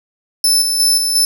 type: tone with tremolo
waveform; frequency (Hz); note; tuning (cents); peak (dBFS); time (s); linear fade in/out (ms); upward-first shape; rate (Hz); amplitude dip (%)
25% pulse; 5274; E8; 0; -5; 0.44-1.25; 2; square; 2.8; 40
effects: none